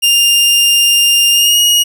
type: tone with pitch glide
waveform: sawtooth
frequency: 2803 to 2882 Hz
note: F7 to F#7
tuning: +6 to -46 cents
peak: -4 dBFS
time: 0.02-1.84 s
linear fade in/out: 20 ms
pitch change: +48 cents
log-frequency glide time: 1.31-1.59 s
effects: none